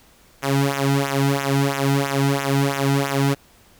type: tone with flanger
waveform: sawtooth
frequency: 138.59 Hz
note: C#3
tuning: in tune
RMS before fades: -20 dBFS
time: 0.42-3.35 s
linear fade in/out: 20 ms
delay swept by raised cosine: 0.21 to 1.81 ms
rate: 3 Hz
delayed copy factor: -0.9
effects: pink hiss -53 dBFS RMS until 3.79 s